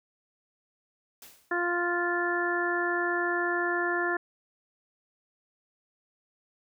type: noise with exponential decay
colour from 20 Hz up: white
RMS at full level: -46 dBFS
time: 1.22-1.67 s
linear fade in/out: 2 ms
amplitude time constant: 97 ms
type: harmonic tone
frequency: 349.2 Hz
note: F4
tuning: in tune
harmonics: 1 / 2 / 3 / 4 / 5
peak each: -30 / -34 / -35 / -33 / -30 dBFS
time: 1.51-4.17 s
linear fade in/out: 5 ms
effects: none